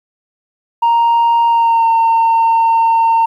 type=tone with pitch glide; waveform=sine; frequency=932.3 to 911.5 Hz; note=A#5 to A#5; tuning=0 to -39 cents; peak=-6 dBFS; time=0.82-3.26 s; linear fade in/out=10 ms; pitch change=-39 cents; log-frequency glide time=1.47-1.88 s; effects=tanh soft clip ceiling -7 dBFS + 8-bit